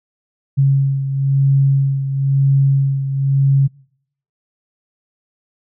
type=beating tone pair; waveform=sine; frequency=137 / 138 Hz; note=C#3 / C#3; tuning=-20 / -7 cents; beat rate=1 Hz; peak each=-12 / -19 dBFS; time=0.57-3.68 s; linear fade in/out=20 ms; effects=noise-tail reverb RT60 0.7 s tail -26 dB re dry